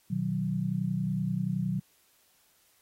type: chord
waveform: sine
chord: B major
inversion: none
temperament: equal with one note detuned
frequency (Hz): 123.47 / 155.56 / 186.18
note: B2 / D#3 / F#3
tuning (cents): 0 / 0 / +11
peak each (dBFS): -34 / -32 / -30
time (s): 0.1-1.8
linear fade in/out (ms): 10
effects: white hiss -66 dBFS RMS until 2.81 s + AAC 48 kbps